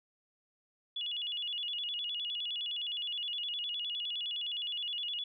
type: tone with vibrato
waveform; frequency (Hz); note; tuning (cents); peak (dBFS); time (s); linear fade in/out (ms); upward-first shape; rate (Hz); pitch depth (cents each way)
sine; 3136; G7; 0; -34; 0.96-5.24; 5; square; 9.7; 150
effects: none